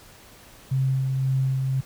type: tone with tremolo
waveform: sine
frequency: 132.8 Hz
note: C3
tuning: 26 cents sharp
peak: -19 dBFS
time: 0.71-1.81 s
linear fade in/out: 10 ms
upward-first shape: sine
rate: 1.9 Hz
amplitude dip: 30%
effects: pink hiss -49 dBFS RMS until 1.85 s

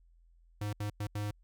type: tone bursts at uneven times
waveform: square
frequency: 104 Hz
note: G#2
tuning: 3 cents sharp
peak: -34 dBFS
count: 4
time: 0.61-0.73 / 0.8-0.9 / 1-1.07 / 1.15-1.31 s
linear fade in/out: 5 ms
effects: added 42 Hz sine -60 dBFS peak until 1.43 s

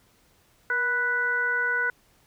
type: harmonic tone with a mistuned harmonic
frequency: 493.9 Hz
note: B4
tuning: in tune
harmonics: 1 / 2 / 3 / 4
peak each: -35 / -35 / -23 / -34 dBFS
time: 0.7-1.9 s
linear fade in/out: 2 ms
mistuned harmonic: 1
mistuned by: -58 cents
effects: pink hiss -62 dBFS RMS until 2.26 s

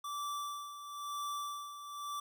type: tone with tremolo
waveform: square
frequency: 1164 Hz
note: D6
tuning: 16 cents flat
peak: -37 dBFS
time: 0.04-2.2 s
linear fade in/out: 5 ms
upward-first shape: sine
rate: 1 Hz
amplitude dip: 65%
effects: none

